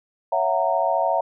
sine chord, F# dominant seventh, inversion second, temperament just, 555 / 666 / 740 / 925 Hz, C#5 / E5 / F#5 / A#5, +2 / +18 / 0 / -14 cents, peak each -26 / -22 / -24 / -24 dBFS, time 0.32-1.21 s, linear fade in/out 5 ms, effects none

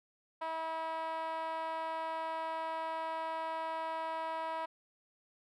5% pulse tone with band-pass filter, 322.9 Hz, E4, 36 cents flat, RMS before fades -38 dBFS, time 0.41-4.66 s, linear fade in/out 10 ms, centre 830 Hz, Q 9.7, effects none

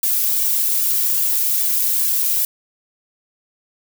violet noise with flanger, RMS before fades -18 dBFS, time 0.03-2.45 s, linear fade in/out 2 ms, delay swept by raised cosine 1.7 to 2.7 ms, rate 2.5 Hz, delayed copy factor +0.75, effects none

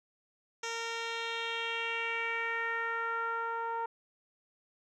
10% pulse tone with low-pass filter sweep, 460 Hz, A#4, 23 cents flat, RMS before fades -35 dBFS, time 0.63-3.86 s, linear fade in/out 5 ms, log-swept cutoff 5600 to 1000 Hz, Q 3.2, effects none

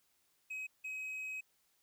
triangle tone bursts at uneven times, 2539 Hz, D#7, 34 cents sharp, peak -38 dBFS, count 2, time 0.5-0.67 / 0.84-1.41 s, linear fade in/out 10 ms, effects white hiss -75 dBFS RMS until 1.82 s

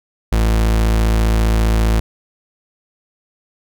40% pulse tone, 55 Hz, A1, in tune, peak -11 dBFS, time 0.32-2 s, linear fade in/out 5 ms, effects none

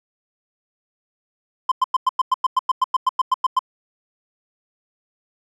triangle tone bursts, 1035 Hz, C6, 19 cents flat, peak -11 dBFS, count 16, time 1.69-3.592 s, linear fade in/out 5 ms, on 27 ms, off 98 ms, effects none

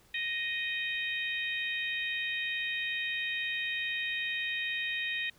harmonic tone, 622.3 Hz, D#5, in tune, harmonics 3 / 4 / 5 / 6, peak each -35 / -35 / -41 / -39 dBFS, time 0.14-5.3 s, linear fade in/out 5 ms, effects pink hiss -63 dBFS RMS until 5.38 s

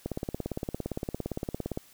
click train, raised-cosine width 2 ms, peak -18 dBFS, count 31, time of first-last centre 0.06-1.774 s, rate 17.5 Hz, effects white hiss -57 dBFS RMS until 1.93 s

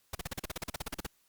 pink noise bursts, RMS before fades -36 dBFS, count 16, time 0.13-1.066 s, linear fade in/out 5 ms, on 21 ms, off 40 ms, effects white hiss -70 dBFS RMS until 1.28 s + Opus 48 kbps

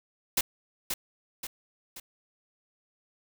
white noise with echo, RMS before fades -25 dBFS, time 0.37-0.41 s, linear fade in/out 5 ms, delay 530 ms, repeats 3, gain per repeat -6 dB, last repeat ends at 2 s, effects none

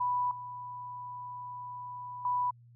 sine tone with level steps, 987.8 Hz, B5, in tune, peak -27 / -39 / -27 dBFS, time 0-2.51 s, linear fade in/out 10 ms, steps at 0.31 / 2.25 s, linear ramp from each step 2 ms, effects added 119 Hz sine -54 dBFS peak until 2.75 s

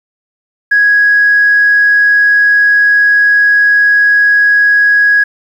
sine tone, 1661.2 Hz, G#6, in tune, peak -4 dBFS, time 0.71-5.24 s, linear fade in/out 10 ms, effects tanh soft clip ceiling 0 dBFS + 7-bit

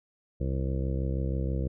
harmonic tone, 66.2 Hz, C2, 21 cents sharp, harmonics 1 / 2 / 3 / 4 / 5 / 6 / 7 / 8 / 9, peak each -29 / -32 / -37 / -44 / -39 / -48 / -41 / -42 / -52 dBFS, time 0.4-1.68 s, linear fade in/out 10 ms, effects none

